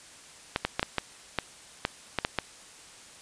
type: clicks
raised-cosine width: 0.3 ms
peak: -9 dBFS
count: 10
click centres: 0.561 / 0.65 / 0.795 / 0.829 / 0.983 / 1.387 / 1.851 / 2.187 / 2.249 / 2.387 s
effects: white hiss -50 dBFS RMS until 3.21 s + resampled to 22050 Hz